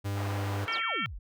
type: tone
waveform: 45% pulse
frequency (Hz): 100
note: G2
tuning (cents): +35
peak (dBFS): -30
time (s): 0.04-0.66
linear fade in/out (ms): 20
type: band-pass noise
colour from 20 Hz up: white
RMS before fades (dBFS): -41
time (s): 0.14-0.82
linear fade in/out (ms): 50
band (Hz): 410 to 1200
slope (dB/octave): 12
type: harmonic tone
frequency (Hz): 452.4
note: A4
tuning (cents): +48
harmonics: 3 / 4 / 5 / 6 / 7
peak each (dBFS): -33 / -37 / -33 / -41 / -37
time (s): 0.68-1.06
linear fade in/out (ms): 0
type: exponential sweep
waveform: sine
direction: down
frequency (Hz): 5920 to 33.87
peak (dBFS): -37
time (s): 0.72-1.19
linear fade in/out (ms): 10
effects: none